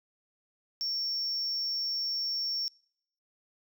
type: tone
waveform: sine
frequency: 5470 Hz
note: F8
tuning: 37 cents flat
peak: -28 dBFS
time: 0.81-2.68 s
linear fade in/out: 0 ms
effects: noise-tail reverb RT60 0.7 s tail -25 dB re dry + tanh soft clip ceiling -27 dBFS